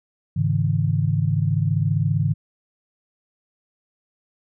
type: chord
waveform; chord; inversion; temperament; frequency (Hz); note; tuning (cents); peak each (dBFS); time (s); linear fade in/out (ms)
sine; Ab suspended fourth; none; equal with one note detuned; 103.83 / 138.59 / 159.11; Ab2 / Db3 / Eb3; 0 / 0 / +39; -22; 0.36-2.34; 10
effects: none